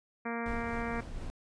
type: harmonic tone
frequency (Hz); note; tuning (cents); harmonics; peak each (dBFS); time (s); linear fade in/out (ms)
233.1; A#3; 0; 1 / 2 / 3 / 4 / 5 / 6 / 7 / 8 / 9 / 10; -37 / -40 / -42 / -43 / -44 / -45 / -45 / -46 / -47 / -47; 0.25-1.01; 10
type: noise with tremolo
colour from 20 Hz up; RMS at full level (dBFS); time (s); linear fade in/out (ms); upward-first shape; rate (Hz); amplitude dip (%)
brown; -39; 0.46-1.3; 0; sine; 4.2; 25
effects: resampled to 22050 Hz